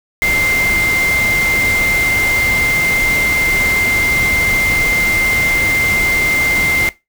sine tone in noise, 2093 Hz, C7, in tune, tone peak -12 dBFS, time 0.22-6.89 s, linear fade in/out 0 ms, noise pink, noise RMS -21 dBFS, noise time 0.22-6.89 s, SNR +6 dB, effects noise-tail reverb RT60 0.2 s tail -18 dB re dry

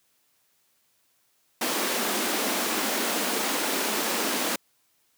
pink high-pass noise, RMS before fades -27 dBFS, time 1.61-4.56 s, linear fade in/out 5 ms, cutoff 210 Hz, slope 48 dB/octave, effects white hiss -68 dBFS RMS until 5.17 s + high-pass 80 Hz 12 dB/octave

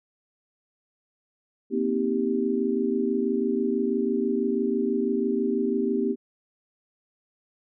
sine chord, C minor seventh, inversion third, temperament just, 235.5 / 261.6 / 314 / 392.4 Hz, Bb3 / C4 / Eb4 / G4, +18 / 0 / +16 / +2 cents, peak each -27 / -28 / -31 / -26 dBFS, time 1.7-6.16 s, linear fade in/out 50 ms, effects none

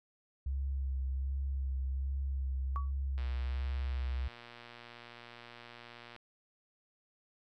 sine tone with vibrato, 67 Hz, C2, 42 cents sharp, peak -32 dBFS, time 0.46-4.28 s, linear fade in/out 5 ms, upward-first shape sine, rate 1.3 Hz, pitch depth 29 cents each way
sine tone with exponential decay, 1132 Hz, C#6, 36 cents sharp, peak -33 dBFS, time 2.76-2.91 s, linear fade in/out 0 ms, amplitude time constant 32 ms
click train, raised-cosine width 0.3 ms, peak -34 dBFS, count 356, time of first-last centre 3.18-6.163 s, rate 119 Hz
effects none

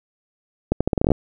accelerating click train, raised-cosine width 2 ms, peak -4 dBFS, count 11, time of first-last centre 0.72-1.118 s, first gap 86 ms, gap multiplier 0.81, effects none

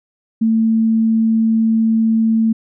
sine tone, 223.7 Hz, A3, 29 cents sharp, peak -11 dBFS, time 0.41-2.53 s, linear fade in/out 10 ms, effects none

